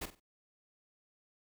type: noise with echo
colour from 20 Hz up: pink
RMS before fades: -39 dBFS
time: 0.01-0.06 s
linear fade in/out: 10 ms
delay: 47 ms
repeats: 3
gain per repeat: -11 dB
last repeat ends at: 0.201 s
effects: noise-tail reverb RT60 0.1 s tail -25 dB re dry